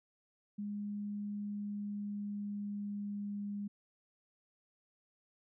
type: tone with pitch glide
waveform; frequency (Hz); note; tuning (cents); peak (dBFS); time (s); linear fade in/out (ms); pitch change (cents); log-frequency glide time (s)
sine; 205.6 to 203.6; G#3 to G#3; -17 to -34; -37; 0.58-3.68; 10; -17; 1.37-3.48
effects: none